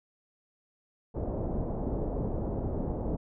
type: low-pass noise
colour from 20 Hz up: pink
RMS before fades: -32 dBFS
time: 1.14-3.17 s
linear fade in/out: 20 ms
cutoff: 680 Hz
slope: 24 dB/octave
effects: none